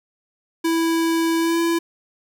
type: tone with pitch glide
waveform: square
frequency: 329.6 to 335.4 Hz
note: E4 to E4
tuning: 0 to +30 cents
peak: -18 dBFS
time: 0.64-1.79 s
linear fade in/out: 10 ms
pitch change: +30 cents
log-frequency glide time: 1.39-1.6 s
effects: 10-bit